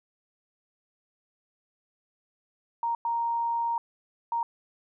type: tone bursts at uneven times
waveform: sine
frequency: 932.3 Hz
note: A#5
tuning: in tune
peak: -25 dBFS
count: 3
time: 2.83-2.95 / 3.05-3.78 / 4.32-4.43 s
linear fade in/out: 2 ms
effects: none